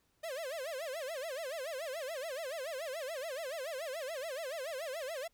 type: tone with vibrato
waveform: 45% pulse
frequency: 586 Hz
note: D5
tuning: 4 cents flat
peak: -38 dBFS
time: 0.23-5.28 s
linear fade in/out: 10 ms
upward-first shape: sine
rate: 7 Hz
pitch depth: 250 cents each way
effects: pink hiss -75 dBFS RMS until 5.33 s